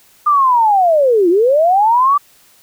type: linear two-way sweep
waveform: sine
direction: down then up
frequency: 1219 to 329.6 to 1176 Hz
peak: -8 dBFS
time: 0.26-2.18 s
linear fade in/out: 10 ms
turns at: 1.29 s
effects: white hiss -49 dBFS RMS until 2.62 s